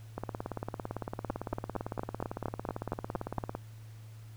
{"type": "two click trains", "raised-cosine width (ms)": 1, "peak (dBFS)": [-21, -18], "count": [61, 10], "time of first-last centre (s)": [[0.18, 3.551], [1.3, 3.383]], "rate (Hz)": [17.8, 4.32], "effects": ["added 110 Hz sine -46 dBFS peak until 4.36 s", "pink hiss -61 dBFS RMS until 4.36 s"]}